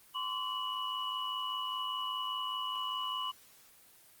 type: tone cluster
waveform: sine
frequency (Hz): 1032 / 1137 / 2941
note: C6 / C#6 / F#7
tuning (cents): -24 / +44 / -11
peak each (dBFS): -38 / -40 / -37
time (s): 0.14-3.32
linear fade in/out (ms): 20
effects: white hiss -60 dBFS RMS until 4.2 s + Opus 24 kbps